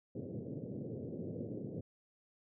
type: band-pass noise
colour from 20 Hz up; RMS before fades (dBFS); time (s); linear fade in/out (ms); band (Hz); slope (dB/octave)
pink; -43; 0.15-1.81; 5; 100 to 530; 48
effects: none